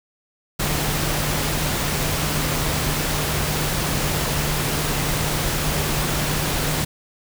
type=tone in noise; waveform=sine; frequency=150 Hz; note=D3; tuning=37 cents sharp; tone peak=-27 dBFS; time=0.59-6.85 s; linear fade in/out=10 ms; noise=pink; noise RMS=-23 dBFS; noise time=0.59-6.85 s; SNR=-7 dB; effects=none